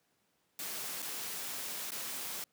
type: noise with dropouts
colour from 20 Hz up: white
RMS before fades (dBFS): -40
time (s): 0.59-2.44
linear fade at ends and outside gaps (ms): 2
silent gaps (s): 1.021-1.025 / 1.907-1.918
effects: pink hiss -75 dBFS RMS until 2.52 s + high-pass 150 Hz 12 dB/octave